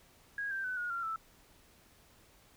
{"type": "tone with pitch steps", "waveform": "sine", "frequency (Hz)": [1644, 1573.4, 1505.8, 1441.1, 1379.2, 1320], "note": ["G#6", "G6", "F#6", "F#6", "F6", "E6"], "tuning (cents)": [-18, 6, 30, -46, -22, 2], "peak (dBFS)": -34, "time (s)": [0.38, 1.16], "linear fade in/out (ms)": 2, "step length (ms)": 130, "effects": ["pink hiss -63 dBFS RMS until 2.56 s"]}